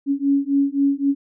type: beating tone pair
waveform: sine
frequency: 277.2 / 281 Hz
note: C#4 / C#4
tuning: 0 / +24 cents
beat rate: 3.8 Hz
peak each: -19 dBFS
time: 0.06-1.15 s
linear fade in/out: 50 ms
effects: none